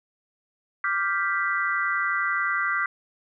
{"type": "chord", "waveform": "sine", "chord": "G dominant seventh", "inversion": "second", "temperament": "equal", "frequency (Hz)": [1174.7, 1396.9, 1568, 1975.5], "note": ["D6", "F6", "G6", "B6"], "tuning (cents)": [0, 0, 0, 0], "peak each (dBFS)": -28, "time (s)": [0.84, 2.86], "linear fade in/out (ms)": 2, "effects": []}